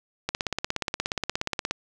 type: click train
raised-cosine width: 0.2 ms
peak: -9 dBFS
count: 25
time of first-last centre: 0.29-1.71 s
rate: 16.9 Hz
effects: none